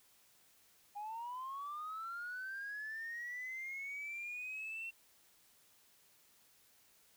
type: linear sweep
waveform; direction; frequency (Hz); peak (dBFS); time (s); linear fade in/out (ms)
sine; up; 809 to 2724; -40; 0.95-4.91; 20
effects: tanh soft clip ceiling -38 dBFS + white hiss -68 dBFS RMS until 7.16 s